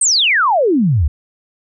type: exponential sweep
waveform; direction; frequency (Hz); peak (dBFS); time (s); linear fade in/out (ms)
sine; down; 8870 to 65.41; -10; 0.01-1.08; 5
effects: none